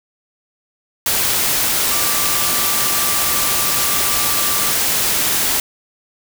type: tone in noise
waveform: sine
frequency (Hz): 1174.7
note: D6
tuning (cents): 0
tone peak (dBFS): -27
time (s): 1.91-4.71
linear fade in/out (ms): 2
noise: white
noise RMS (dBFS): -17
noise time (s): 1.06-5.6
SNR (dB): -13
effects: none